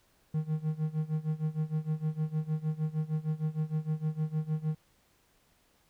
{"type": "tone with tremolo", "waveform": "triangle", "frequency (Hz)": 155.56, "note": "D#3", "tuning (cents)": 0, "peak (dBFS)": -24, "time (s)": [0.34, 4.75], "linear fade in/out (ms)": 5, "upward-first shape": "sine", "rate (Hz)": 6.5, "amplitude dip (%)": 90, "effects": ["pink hiss -68 dBFS RMS until 5.89 s"]}